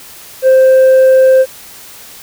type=tone with tanh clipping; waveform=triangle; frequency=523.3 Hz; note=C5; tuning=in tune; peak=-4 dBFS; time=0.42-1.46 s; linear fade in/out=50 ms; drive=7 dB; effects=white hiss -34 dBFS RMS until 2.22 s